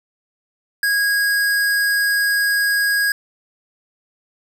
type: tone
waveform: square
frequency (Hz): 1645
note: G#6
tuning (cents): -17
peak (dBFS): -16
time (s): 0.83-3.12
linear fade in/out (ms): 2
effects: none